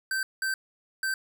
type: tone bursts at uneven times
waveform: square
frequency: 1553 Hz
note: G6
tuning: 17 cents flat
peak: -27 dBFS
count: 3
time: 0.11-0.23 / 0.42-0.54 / 1.03-1.14 s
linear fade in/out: 2 ms
effects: none